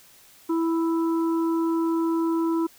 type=harmonic tone; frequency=329.6 Hz; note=E4; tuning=in tune; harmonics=1 / 3 / 4; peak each=-21 / -32 / -38 dBFS; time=0.49-2.67 s; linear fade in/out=10 ms; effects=white hiss -53 dBFS RMS until 2.78 s